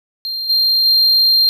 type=tone with level steps; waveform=triangle; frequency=4186 Hz; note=C8; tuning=in tune; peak=-19 / -10 / -8 dBFS; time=0.25-1.49 s; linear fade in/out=0 ms; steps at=0.49 / 0.85 s; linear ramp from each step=10 ms; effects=none